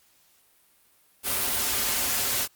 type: noise with comb filter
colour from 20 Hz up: white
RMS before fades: -26 dBFS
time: 1.23-2.48 s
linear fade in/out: 50 ms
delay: 6.2 ms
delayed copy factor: -0.75
effects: white hiss -62 dBFS RMS until 2.55 s + Opus 48 kbps